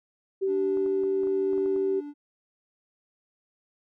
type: tone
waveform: sine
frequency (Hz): 385.8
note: G4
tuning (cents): -28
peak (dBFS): -23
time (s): 0.41-2.01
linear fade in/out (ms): 20
type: tone with tremolo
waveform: triangle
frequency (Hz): 291.2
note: D4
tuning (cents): -15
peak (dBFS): -30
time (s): 0.46-2.14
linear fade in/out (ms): 50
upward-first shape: triangle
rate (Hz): 1.1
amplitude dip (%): 35
type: clicks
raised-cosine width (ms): 1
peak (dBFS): -32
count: 9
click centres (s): 0.772 / 0.862 / 1.036 / 1.234 / 1.272 / 1.532 / 1.58 / 1.66 / 1.762
effects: none